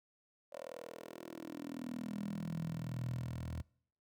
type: tone with high-pass filter sweep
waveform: 10% pulse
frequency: 40.91 Hz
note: E1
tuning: 12 cents flat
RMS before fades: -43 dBFS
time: 0.52-3.62 s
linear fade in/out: 10 ms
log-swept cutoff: 570 to 87 Hz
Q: 5.7
effects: noise-tail reverb RT60 0.6 s tail -24 dB re dry